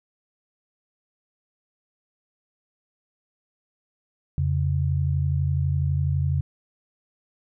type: tone pair together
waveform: sine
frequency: 86.3 / 138.33 Hz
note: F2 / C#3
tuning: -20 / -3 cents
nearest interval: minor sixth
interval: 817 cents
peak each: -23 dBFS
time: 4.38-6.41 s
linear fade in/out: 0 ms
effects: none